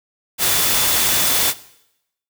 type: tone in noise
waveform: sine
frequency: 3494 Hz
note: A7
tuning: 13 cents flat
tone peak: -28 dBFS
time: 0.38-1.54 s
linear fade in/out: 50 ms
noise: white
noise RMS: -17 dBFS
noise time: 0.38-1.54 s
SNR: -14 dB
effects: noise-tail reverb RT60 0.8 s tail -18 dB re dry